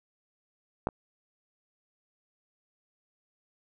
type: clicks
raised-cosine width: 1 ms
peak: -12 / -28 dBFS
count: 2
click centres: 0.871 / 0.888 s
effects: none